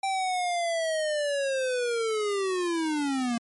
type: linear sweep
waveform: square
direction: down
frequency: 784 to 230 Hz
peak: -26 dBFS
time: 0.03-3.38 s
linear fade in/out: 5 ms
effects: MP3 48 kbps